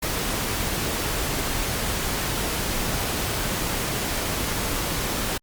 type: noise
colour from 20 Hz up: pink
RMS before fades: -26 dBFS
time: 0.02-5.38 s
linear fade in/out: 10 ms
effects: Opus 48 kbps